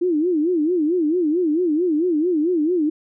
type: tone with vibrato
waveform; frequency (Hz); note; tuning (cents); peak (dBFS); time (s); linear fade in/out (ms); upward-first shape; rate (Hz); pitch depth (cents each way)
sine; 329.6; E4; 0; -16; 0.01-2.9; 10; sine; 4.5; 190
effects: none